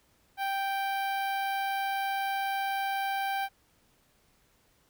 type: tone with notch filter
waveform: sawtooth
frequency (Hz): 784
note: G5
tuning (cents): 0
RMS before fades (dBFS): -31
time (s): 0.37-3.49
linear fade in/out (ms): 50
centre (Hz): 7200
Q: 0.51
effects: pink hiss -67 dBFS RMS until 4.89 s